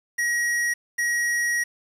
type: tone bursts at uneven times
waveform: square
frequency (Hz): 1900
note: A#6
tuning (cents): +33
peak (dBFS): -22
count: 2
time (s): 0.18-0.74 / 0.98-1.64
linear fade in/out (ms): 10
effects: low-pass 12000 Hz 12 dB/octave + 8-bit